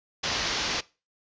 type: low-pass noise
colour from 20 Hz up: white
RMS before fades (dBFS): -29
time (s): 0.23-0.81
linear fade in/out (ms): 10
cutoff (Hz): 6000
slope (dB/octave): 48
effects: noise-tail reverb RT60 0.3 s tail -21 dB re dry + resampled to 16000 Hz